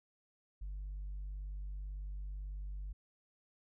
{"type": "tone", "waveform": "sine", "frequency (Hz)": 49.05, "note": "G1", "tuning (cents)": 2, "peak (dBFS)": -38, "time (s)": [0.61, 2.93], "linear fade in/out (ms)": 10, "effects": ["tanh soft clip ceiling -38 dBFS"]}